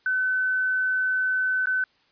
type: tone with dropouts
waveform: sine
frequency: 1515 Hz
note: F#6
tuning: 40 cents sharp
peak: -21 dBFS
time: 0.06-1.84 s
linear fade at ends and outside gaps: 2 ms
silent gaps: 1.658-1.67 s
effects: white hiss -63 dBFS RMS until 2.11 s + resampled to 11025 Hz